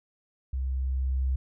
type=tone with level ramp; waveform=sine; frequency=65.41 Hz; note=C2; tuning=in tune; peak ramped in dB=-27 to -23 dBFS; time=0.53-1.36 s; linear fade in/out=5 ms; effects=none

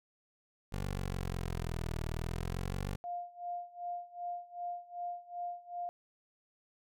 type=linear two-way sweep; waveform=15% pulse; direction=down then up; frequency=49 to 38.89 to 49 Hz; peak=-29 dBFS; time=0.72-2.96 s; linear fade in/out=10 ms; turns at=2.05 s
type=tone with tremolo; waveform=sine; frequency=703 Hz; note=F5; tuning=11 cents sharp; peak=-35 dBFS; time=3.04-5.89 s; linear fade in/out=0 ms; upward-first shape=sine; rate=2.6 Hz; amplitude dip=90%
effects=none

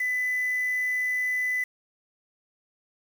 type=tone with quantisation; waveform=sine; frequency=2001 Hz; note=B6; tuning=22 cents sharp; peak=-24 dBFS; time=0-1.64 s; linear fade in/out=5 ms; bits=7; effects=none

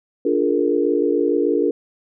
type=chord; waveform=sine; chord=Bb dominant seventh; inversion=first; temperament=just; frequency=291.4 / 349.6 / 419.5 / 466.2 Hz; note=D4 / F4 / Ab4 / Bb4; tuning=-13 / +2 / +17 / 0 cents; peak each=-21 dBFS; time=0.25-1.71 s; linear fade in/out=5 ms; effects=none

